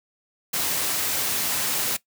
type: noise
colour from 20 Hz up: white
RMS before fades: -25 dBFS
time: 0.53-1.97 s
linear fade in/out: 10 ms
effects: noise-tail reverb RT60 0.1 s tail -18 dB re dry + high-pass 80 Hz 12 dB/octave